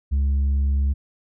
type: tone with tanh clipping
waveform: sine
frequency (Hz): 69.3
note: C#2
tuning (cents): 0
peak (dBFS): -18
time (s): 0.11-0.94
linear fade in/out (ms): 20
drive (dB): 3
effects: none